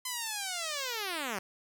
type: linear sweep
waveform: 5% pulse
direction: down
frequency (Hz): 1029 to 180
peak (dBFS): -22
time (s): 0.05-1.39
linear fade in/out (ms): 5
effects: none